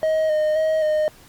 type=tone with vibrato; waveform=triangle; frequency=622.3 Hz; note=D#5; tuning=in tune; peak=-15 dBFS; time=0.03-1.08 s; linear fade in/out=0 ms; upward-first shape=square; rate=1.9 Hz; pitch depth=23 cents each way; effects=pink hiss -49 dBFS RMS until 1.28 s + Opus 48 kbps